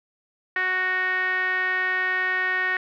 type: tone with low-pass filter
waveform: 5% pulse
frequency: 370.2 Hz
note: F#4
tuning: 1 cent sharp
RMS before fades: -24 dBFS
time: 0.56-2.77 s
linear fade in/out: 2 ms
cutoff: 1800 Hz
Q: 6.3
effects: none